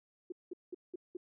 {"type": "tone bursts", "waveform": "sine", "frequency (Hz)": 357.4, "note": "F4", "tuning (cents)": 40, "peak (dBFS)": -38, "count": 5, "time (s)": [0.3, 1.17], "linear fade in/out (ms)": 5, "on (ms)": 22, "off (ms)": 190, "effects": []}